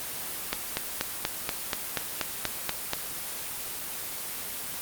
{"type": "click train", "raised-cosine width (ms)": 0.2, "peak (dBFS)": -8, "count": 11, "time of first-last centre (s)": [0.53, 2.934], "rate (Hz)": 4.16, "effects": ["white hiss -35 dBFS RMS until 4.81 s", "Opus 24 kbps"]}